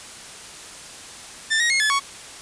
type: tone with pitch steps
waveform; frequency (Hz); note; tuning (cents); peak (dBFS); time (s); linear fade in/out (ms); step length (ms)
sawtooth; 1782 / 1884 / 2155 / 1722 / 1113; A6 / A#6 / C#7 / A6 / C#6; +22 / +18 / -49 / -38 / +7; -14; 1.5-2; 20; 100
effects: white hiss -39 dBFS RMS until 2.41 s + resampled to 22050 Hz